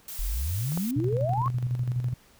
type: noise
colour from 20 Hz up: blue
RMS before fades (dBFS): -38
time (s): 0.08-0.91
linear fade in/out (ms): 2
type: exponential sweep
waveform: sine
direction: up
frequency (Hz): 37.21 to 1132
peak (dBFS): -26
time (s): 0.19-1.48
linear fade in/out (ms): 0
type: clicks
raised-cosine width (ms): 1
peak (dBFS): -30 / -20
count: 2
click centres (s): 0.721 / 0.775
type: tone with tremolo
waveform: sine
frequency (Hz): 123.47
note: B2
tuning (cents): 0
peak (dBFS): -23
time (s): 0.96-2.14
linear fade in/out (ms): 5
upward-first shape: square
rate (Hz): 12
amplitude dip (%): 50
effects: pink hiss -58 dBFS RMS until 2.39 s